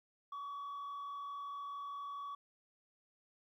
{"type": "tone with frequency modulation", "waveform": "sine", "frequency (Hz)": 1133, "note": "C#6", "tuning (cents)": 37, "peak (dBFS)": -39, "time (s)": [0.32, 2.35], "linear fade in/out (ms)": 5, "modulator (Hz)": 44.6, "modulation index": 0.4, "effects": ["tanh soft clip ceiling -41 dBFS", "13-bit"]}